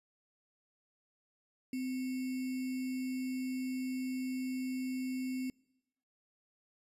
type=tone with sample-and-hold; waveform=sine; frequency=257.5 Hz; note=C4; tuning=28 cents flat; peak=-34 dBFS; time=1.73-5.5 s; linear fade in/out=2 ms; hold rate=2450 Hz; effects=noise-tail reverb RT60 1.0 s tail -26 dB re dry + resampled to 32000 Hz